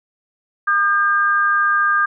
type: tone pair together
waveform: sine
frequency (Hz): 1214.4 / 1601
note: D#6 / G6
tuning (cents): -42 / +36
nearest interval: perfect fourth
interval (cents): 478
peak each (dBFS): -16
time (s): 0.67-2.06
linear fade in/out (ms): 10
effects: none